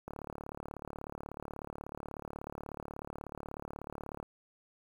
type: click train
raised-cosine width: 1 ms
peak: -27 dBFS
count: 152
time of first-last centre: 0.08-4.228 s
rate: 36.4 Hz
effects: 9-bit